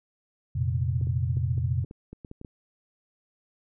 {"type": "chord", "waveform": "sine", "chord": "F suspended fourth", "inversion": "none", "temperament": "just", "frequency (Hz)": [87.31, 116.41, 130.96], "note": ["F2", "Bb2", "C3"], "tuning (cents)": [0, -2, 2], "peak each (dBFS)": -28, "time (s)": [0.55, 1.85], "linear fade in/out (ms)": 10}
{"type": "clicks", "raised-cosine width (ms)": 3, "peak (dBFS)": -28, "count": 11, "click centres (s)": [1.013, 1.071, 1.37, 1.579, 1.844, 1.911, 2.13, 2.248, 2.314, 2.414, 2.448]}
{"effects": []}